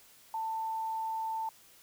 sine tone, 890 Hz, A5, 20 cents sharp, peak -32 dBFS, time 0.34-1.49 s, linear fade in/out 2 ms, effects white hiss -59 dBFS RMS until 1.82 s

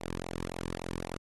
sawtooth tone with flanger, 43.4 Hz, F1, 10 cents flat, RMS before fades -38 dBFS, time 0-1.18 s, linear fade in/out 20 ms, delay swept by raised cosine 0.61 to 1.5 ms, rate 3.7 Hz, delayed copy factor -1, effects AAC 32 kbps

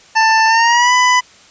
25% pulse tone with pitch glide, 888 to 996.7 Hz, A5 to B5, +16 to +16 cents, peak -5 dBFS, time 0.15-1.21 s, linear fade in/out 20 ms, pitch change +200 cents, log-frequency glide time 0.47-0.93 s, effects white hiss -44 dBFS RMS until 1.5 s + resampled to 16000 Hz

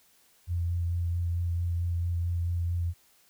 sine tone with vibrato, 86.2 Hz, F2, 22 cents flat, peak -26 dBFS, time 0.47-2.94 s, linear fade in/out 50 ms, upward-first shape sine, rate 4.5 Hz, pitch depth 17 cents each way, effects white hiss -63 dBFS RMS until 3.29 s

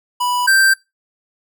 square tone pair in turn, 984 / 1568.1 Hz, B5 / G6, -7 / 0 cents, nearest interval minor sixth, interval 807 cents, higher second, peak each -17 / -10 dBFS, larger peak second, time 0.2-0.47 / 0.47-0.74 s, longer neither, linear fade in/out 10 ms, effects noise-tail reverb RT60 0.2 s tail -21 dB re dry

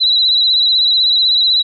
sine tone with vibrato, 3951 Hz, B7, in tune, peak -9 dBFS, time 0-1.63 s, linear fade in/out 20 ms, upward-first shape sine, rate 16 Hz, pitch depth 52 cents each way, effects none

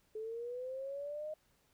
sine linear sweep, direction up, 428.8 to 622.3 Hz, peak -39 dBFS, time 0.15-1.34 s, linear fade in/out 5 ms, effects pink hiss -73 dBFS RMS until 1.73 s

